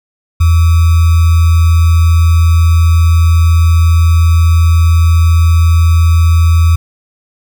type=tone with sample-and-hold; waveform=sine; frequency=82.8 Hz; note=E2; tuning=8 cents sharp; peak=-4 dBFS; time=0.4-6.76 s; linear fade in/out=10 ms; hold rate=1225 Hz; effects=none